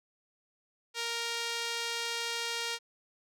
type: tone with band-pass filter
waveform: sawtooth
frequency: 466.2 Hz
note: A#4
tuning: in tune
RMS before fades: -35 dBFS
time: 0.94-2.79 s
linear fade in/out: 50 ms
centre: 4100 Hz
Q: 0.96
effects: none